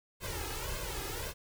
pink noise with flanger, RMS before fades -38 dBFS, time 0.2-1.34 s, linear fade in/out 50 ms, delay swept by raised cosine 1.9 to 2.41 ms, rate 1.8 Hz, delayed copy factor +0.9, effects none

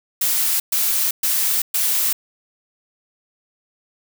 blue noise bursts, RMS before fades -19 dBFS, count 4, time 0.21-2.13 s, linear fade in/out 5 ms, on 390 ms, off 120 ms, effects none

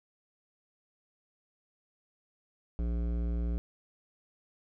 triangle tone with hard clipping, 58.27 Hz, A#1, in tune, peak -31 dBFS, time 2.79-3.58 s, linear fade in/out 0 ms, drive 18 dB, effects none

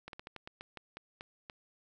slowing click train, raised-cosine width 0.3 ms, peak -28 dBFS, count 11, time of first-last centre 0.08-1.498 s, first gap 52 ms, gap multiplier 1.21, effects none

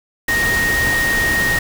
sine tone in noise, 1864.7 Hz, A#6, in tune, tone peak -15 dBFS, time 0.28-1.59 s, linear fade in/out 5 ms, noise pink, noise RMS -22 dBFS, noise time 0.28-1.59 s, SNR +4 dB, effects none

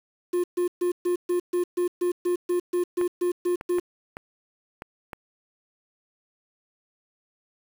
triangle tone bursts, 354.4 Hz, F4, 25 cents sharp, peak -19 dBFS, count 15, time 0.33-3.8 s, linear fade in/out 10 ms, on 110 ms, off 130 ms
clicks, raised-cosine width 0.5 ms, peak -20 dBFS, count 6, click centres 3.013 / 3.611 / 3.785 / 4.169 / 4.821 / 5.132 s
effects 7-bit

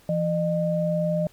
sine tone pair together, 168.25 / 609 Hz, E3 / D#5, +36 / -37 cents, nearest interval octave + minor seventh, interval 2227 cents, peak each -24 dBFS, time 0.09-1.27 s, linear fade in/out 2 ms, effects pink hiss -56 dBFS RMS until 1.32 s

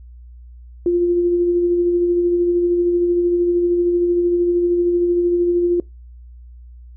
sine tone with tremolo, 349.2 Hz, F4, in tune, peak -12 dBFS, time 0.86-5.8 s, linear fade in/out 2 ms, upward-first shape sine, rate 13 Hz, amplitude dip 30%, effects noise-tail reverb RT60 0.2 s tail -23 dB re dry + added 60 Hz sine -37 dBFS peak until 6.96 s

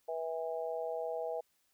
harmonic tone, 162.8 Hz, E3, 21 cents flat, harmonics 3 / 4 / 5, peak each -38 / -38 / -43 dBFS, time 0.08-1.41 s, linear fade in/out 10 ms, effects white hiss -75 dBFS RMS until 1.73 s

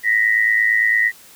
sine tone pair together, 1866.7 / 1975.5 Hz, A#6 / B6, +2 / 0 cents, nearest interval minor second, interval 98 cents, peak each -16 dBFS, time 0.03-1.12 s, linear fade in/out 50 ms, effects white hiss -45 dBFS RMS until 1.35 s

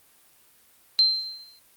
sine tone with exponential decay, 4126 Hz, C8, 25 cents flat, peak -13 dBFS, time 0.99-1.59 s, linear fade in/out 0 ms, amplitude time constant 130 ms, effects white hiss -58 dBFS RMS until 1.76 s + Opus 32 kbps

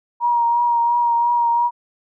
sine tone with vibrato, 947 Hz, A#5, 27 cents sharp, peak -14 dBFS, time 0.2-1.71 s, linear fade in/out 50 ms, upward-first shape triangle, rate 2.9 Hz, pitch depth 25 cents each way, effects none

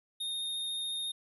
square tone with vibrato, 3686 Hz, A#7, 20 cents flat, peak -34 dBFS, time 0.2-1.12 s, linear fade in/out 10 ms, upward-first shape sine, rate 14 Hz, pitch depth 10 cents each way, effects none

